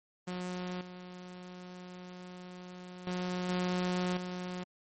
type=tone with level steps; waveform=sawtooth; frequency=180.8 Hz; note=F#3; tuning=40 cents flat; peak=-32 / -41 / -29 / -26 / -33 dBFS; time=0.27-4.64 s; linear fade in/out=10 ms; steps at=0.81 / 3.07 / 3.49 / 4.17 s; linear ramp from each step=2 ms; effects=MP3 32 kbps